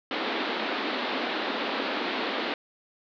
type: band-pass noise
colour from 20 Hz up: pink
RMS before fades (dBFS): -30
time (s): 0.11-2.54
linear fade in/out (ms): 2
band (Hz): 230 to 4200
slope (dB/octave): 48
effects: none